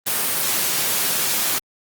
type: high-pass noise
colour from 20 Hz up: white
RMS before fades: -21 dBFS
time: 0.06-1.59 s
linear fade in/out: 10 ms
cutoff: 110 Hz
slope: 96 dB/octave
effects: Opus 24 kbps